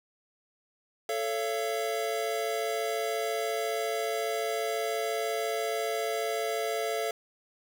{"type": "chord", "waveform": "square", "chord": "A augmented", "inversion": "none", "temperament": "equal with one note detuned", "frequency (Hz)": [440, 554.4, 680.5], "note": ["A4", "C#5", "E#5"], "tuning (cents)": [0, 0, -45], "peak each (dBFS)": [-33, -37, -33], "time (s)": [1.09, 7.11], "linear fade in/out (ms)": 2, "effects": []}